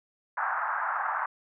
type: band-pass noise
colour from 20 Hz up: white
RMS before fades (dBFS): -30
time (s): 0.37-1.26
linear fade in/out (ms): 5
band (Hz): 740 to 1600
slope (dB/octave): 48
effects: none